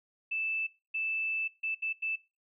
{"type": "tone bursts at uneven times", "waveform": "sine", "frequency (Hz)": 2637, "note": "E7", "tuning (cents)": 0, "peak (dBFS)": -30, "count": 5, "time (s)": [[0.31, 0.67], [0.94, 1.48], [1.63, 1.75], [1.82, 1.93], [2.02, 2.16]], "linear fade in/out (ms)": 10, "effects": ["noise-tail reverb RT60 0.3 s tail -21 dB re dry"]}